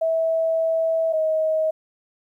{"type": "tone pair in turn", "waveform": "sine", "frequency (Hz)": [651, 631.7], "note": ["E5", "D#5"], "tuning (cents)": [-22, 26], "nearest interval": "minor second", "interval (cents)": 52, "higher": "first", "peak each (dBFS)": -18, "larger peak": "neither", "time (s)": [[0.01, 1.13], [1.13, 1.71]], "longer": "first", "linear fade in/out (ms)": 10, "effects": ["10-bit"]}